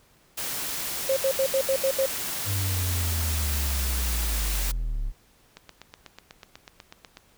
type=noise; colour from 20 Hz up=white; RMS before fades=-31 dBFS; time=0.37-4.72 s; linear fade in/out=10 ms
type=tone bursts; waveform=sine; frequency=536 Hz; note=C5; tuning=42 cents sharp; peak=-20 dBFS; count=7; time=1.09-2.06 s; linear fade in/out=5 ms; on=76 ms; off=73 ms
type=linear sweep; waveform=triangle; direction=down; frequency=99.7 to 32.6 Hz; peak=-23 dBFS; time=2.45-5.13 s; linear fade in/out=50 ms
type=click train; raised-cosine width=0.2 ms; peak=-24 dBFS; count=14; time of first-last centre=5.57-7.171 s; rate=8.12 Hz
effects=pink hiss -60 dBFS RMS until 7.37 s